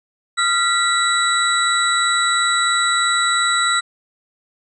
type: tone cluster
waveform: sine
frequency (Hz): 1257 / 1380 / 1955 / 3912 / 7960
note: D#6 / F6 / B6 / B7 / B8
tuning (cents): +17 / -21 / -18 / -17 / +13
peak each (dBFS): -27 / -18 / -22 / -20 / -25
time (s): 0.37-3.81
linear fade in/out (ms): 20
effects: none